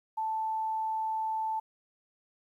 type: tone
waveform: sine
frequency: 880 Hz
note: A5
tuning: in tune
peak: -29 dBFS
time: 0.17-1.6 s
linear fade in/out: 10 ms
effects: 11-bit